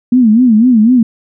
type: tone with vibrato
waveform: sine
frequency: 233.1 Hz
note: A#3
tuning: in tune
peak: -4 dBFS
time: 0.12-1.03 s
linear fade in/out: 5 ms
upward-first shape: sine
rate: 4 Hz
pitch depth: 170 cents each way
effects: none